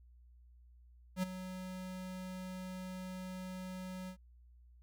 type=tone with ADSR envelope; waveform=square; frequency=185 Hz; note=F#3; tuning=in tune; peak=-31 dBFS; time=1.16-4.17 s; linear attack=68 ms; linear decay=16 ms; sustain=-12 dB; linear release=86 ms; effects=added 60 Hz sine -58 dBFS peak until 4.82 s